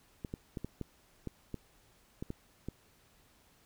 clicks, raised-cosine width 3 ms, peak -25 dBFS, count 10, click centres 0.248 / 0.339 / 0.572 / 0.646 / 0.813 / 1.273 / 1.543 / 2.225 / 2.304 / 2.686 s, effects pink hiss -66 dBFS RMS until 3.65 s

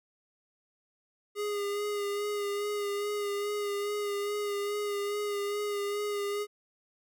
square tone with vibrato, 410 Hz, G#4, 22 cents flat, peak -31 dBFS, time 1.35-6.47 s, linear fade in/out 50 ms, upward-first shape sine, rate 2.4 Hz, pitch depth 25 cents each way, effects none

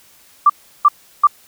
sine tone bursts, 1174.7 Hz, D6, in tune, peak -5 dBFS, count 3, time 0.46-1.271 s, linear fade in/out 5 ms, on 37 ms, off 350 ms, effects white hiss -49 dBFS RMS until 1.47 s

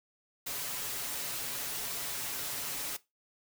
white noise with comb filter, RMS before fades -37 dBFS, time 0.46-2.97 s, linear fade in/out 10 ms, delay 7.1 ms, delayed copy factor +0.55, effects noise-tail reverb RT60 0.2 s tail -18 dB re dry

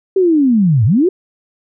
sine linear two-way sweep, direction down then up, 392 to 98.1 to 392 Hz, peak -8 dBFS, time 0.16-1.09 s, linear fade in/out 5 ms, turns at 0.85 s, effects none

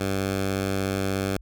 10% pulse tone, 96.8 Hz, G2, 21 cents flat, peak -16 dBFS, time 0-1.37 s, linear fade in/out 5 ms, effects added 50 Hz sine -45 dBFS peak until 1.41 s

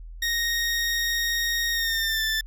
20% pulse tone with pitch glide, 1864.7 to 1765.1 Hz, A#6 to A6, 0 to +5 cents, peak -18 dBFS, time 0.22-2.41 s, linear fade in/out 5 ms, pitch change -95 cents, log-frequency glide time 1.72-2.23 s, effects added 41 Hz sine -37 dBFS peak until 2.46 s

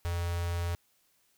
square tone with notch filter, 86.2 Hz, F2, 22 cents flat, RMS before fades -32 dBFS, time 0.05-0.75 s, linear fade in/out 0 ms, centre 240 Hz, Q 0.9, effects white hiss -70 dBFS RMS until 1.37 s

